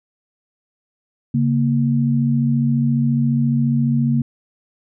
sine tone pair together, 138.6 / 233.1 Hz, C#3 / A#3, 0 / 0 cents, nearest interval major sixth, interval 900 cents, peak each -17 dBFS, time 1.34-4.22 s, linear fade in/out 5 ms, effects none

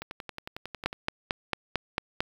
two click trains, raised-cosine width 0.3 ms, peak -10 / -21 dBFS, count 7 / 11, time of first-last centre 0.86-2.205 / 0.02-0.929 s, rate 4.46 / 11 Hz, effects 7-bit

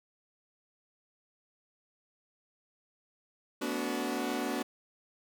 sawtooth chord, B minor seventh, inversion third, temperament equal with one note detuned, 220 / 246.9 / 287.8 / 370 Hz, A3 / B3 / D4 / F#4, 0 / 0 / -35 / 0 cents, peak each -37 / -32 / -32 / -34 dBFS, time 3.61-4.63 s, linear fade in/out 10 ms, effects none

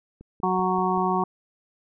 click train, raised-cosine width 3 ms, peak -31 dBFS, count 5, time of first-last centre 0.21-0.976 s, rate 5.22 Hz
harmonic tone, 185 Hz, F#3, in tune, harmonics 1 / 2 / 4 / 5 / 6, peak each -27 / -27 / -27 / -27 / -27 dBFS, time 0.43-1.24 s, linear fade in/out 5 ms
effects none

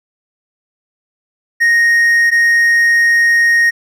triangle tone pair in turn, 1864.7 / 1864.7 Hz, A#6 / A#6, 0 / 0 cents, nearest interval unison, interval 0 cents, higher neither, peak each -6 dBFS, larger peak neither, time 1.6-2.31 / 2.31-3.71 s, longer second, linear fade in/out 20 ms, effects none

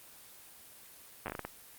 slowing click train, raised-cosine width 0.5 ms, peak -22 dBFS, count 8, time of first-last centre 1.26-1.45 s, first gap 9 ms, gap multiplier 1.36, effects white hiss -54 dBFS RMS until 1.78 s + Opus 24 kbps

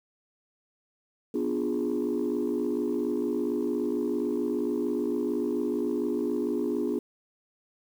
sine chord, B diminished seventh, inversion none, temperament equal with one note detuned, 246.9 / 293.7 / 351 / 415.3 Hz, B3 / D4 / F4 / Ab4, 0 / 0 / +9 / 0 cents, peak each -30 dBFS, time 1.34-6.99 s, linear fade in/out 5 ms, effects tanh soft clip ceiling -20 dBFS + 9-bit

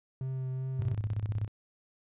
triangle tone with vibrato, 130.7 Hz, C3, 1 cent flat, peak -30 dBFS, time 0.21-0.94 s, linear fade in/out 2 ms, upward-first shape triangle, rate 2.6 Hz, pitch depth 16 cents each way
sine tone with tremolo, 105 Hz, G#2, 19 cents sharp, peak -27 dBFS, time 0.79-1.48 s, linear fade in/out 5 ms, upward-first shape square, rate 16 Hz, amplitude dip 70%
effects resampled to 8000 Hz

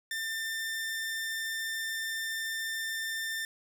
sawtooth tone, 1793 Hz, A6, 32 cents sharp, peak -29 dBFS, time 0.11-3.45 s, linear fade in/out 2 ms, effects none

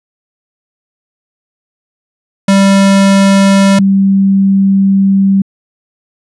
square / sine tone pair in turn, 196 / 195.01 Hz, G3 / G3, 0 / -9 cents, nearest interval unison, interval 9 cents, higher first, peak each -5 dBFS, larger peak neither, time 2.48-3.79 / 3.79-5.42 s, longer second, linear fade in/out 5 ms, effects resampled to 24000 Hz

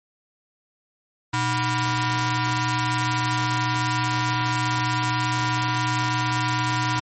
sawtooth ring-modulated tone, 428.9 Hz, A4, 44 cents flat, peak -14 dBFS, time 1.33-7 s, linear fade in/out 10 ms, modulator 550 Hz, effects MP3 32 kbps

